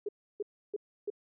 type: tone bursts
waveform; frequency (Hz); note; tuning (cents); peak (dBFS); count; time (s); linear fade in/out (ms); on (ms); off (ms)
sine; 412.4; G#4; -12; -31; 4; 0.06-1.102; 5; 28; 310
effects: none